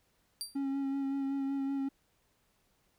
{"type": "tone with exponential decay", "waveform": "25% pulse", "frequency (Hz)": 4699, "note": "D8", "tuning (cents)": 0, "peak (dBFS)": -28, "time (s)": [0.41, 0.59], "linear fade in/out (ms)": 0, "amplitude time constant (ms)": 39}
{"type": "tone with vibrato", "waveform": "triangle", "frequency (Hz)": 274.1, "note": "C#4", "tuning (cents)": -19, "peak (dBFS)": -29, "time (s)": [0.55, 1.89], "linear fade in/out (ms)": 10, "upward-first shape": "sine", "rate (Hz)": 5.3, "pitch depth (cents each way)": 20}
{"effects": ["pink hiss -73 dBFS RMS until 2.98 s"]}